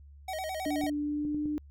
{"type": "tone with vibrato", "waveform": "square", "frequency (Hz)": 689, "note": "F5", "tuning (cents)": -24, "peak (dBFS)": -34, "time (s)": [0.28, 0.9], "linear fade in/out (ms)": 5, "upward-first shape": "square", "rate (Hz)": 9.4, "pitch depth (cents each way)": 160}
{"type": "tone with pitch glide", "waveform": "sine", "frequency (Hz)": [293.7, 299.2], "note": ["D4", "D4"], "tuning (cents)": [0, 32], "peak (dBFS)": -29, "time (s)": [0.66, 1.58], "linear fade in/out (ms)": 0, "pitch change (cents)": 32, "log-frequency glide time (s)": [0.99, 1.46]}
{"type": "clicks", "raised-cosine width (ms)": 3, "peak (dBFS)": -29, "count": 4, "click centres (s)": [0.838, 1.251, 1.346, 1.457]}
{"effects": ["added 71 Hz sine -49 dBFS peak until 1.7 s"]}